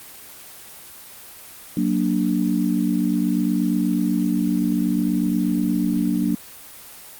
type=chord; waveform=sine; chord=Gb augmented; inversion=none; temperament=equal; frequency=185 / 233.1 / 293.7 Hz; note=Gb3 / Bb3 / D4; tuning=0 / 0 / 0 cents; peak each=-22 dBFS; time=1.77-6.35 s; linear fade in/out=2 ms; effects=white hiss -41 dBFS RMS until 7.19 s + Opus 24 kbps